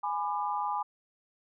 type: chord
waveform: sine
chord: G# diminished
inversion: none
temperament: just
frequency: 830.6 / 996.7 / 1196.1 Hz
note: G#5 / B5 / D6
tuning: 0 / +16 / +31 cents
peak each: -32 / -33 / -36 dBFS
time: 0.03-0.83 s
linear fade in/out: 10 ms
effects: none